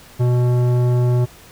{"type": "tone with tanh clipping", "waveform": "sine", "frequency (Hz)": 123.1, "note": "B2", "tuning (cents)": -5, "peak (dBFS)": -15, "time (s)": [0.19, 1.26], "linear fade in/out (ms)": 20, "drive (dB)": 14, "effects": ["pink hiss -44 dBFS RMS until 1.51 s"]}